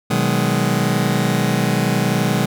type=chord; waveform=sawtooth; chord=G# minor seventh; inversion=first; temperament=just; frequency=124.59 / 155.74 / 186.89 / 207.7 Hz; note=B2 / D#3 / F#3 / G#3; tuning=+16 / +2 / +18 / 0 cents; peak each=-17 dBFS; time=0.1-2.46 s; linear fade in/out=10 ms; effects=none